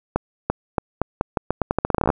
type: accelerating click train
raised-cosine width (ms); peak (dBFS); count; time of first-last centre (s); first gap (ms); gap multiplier
1; -4; 20; 0.16-2.102; 340; 0.83
effects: none